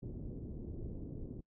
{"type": "low-pass noise", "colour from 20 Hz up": "pink", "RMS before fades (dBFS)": -44, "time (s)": [0.02, 1.41], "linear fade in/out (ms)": 10, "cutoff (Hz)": 390, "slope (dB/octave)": 24, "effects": ["noise-tail reverb RT60 0.1 s tail -24 dB re dry"]}